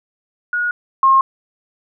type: tone pair in turn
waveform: sine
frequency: 1448 / 1071.5 Hz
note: F#6 / C6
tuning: -38 / +41 cents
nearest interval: perfect fourth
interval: 521 cents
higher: first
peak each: -16 / -8 dBFS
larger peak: second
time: 0.53-0.71 / 1.03-1.21 s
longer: neither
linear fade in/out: 2 ms
effects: none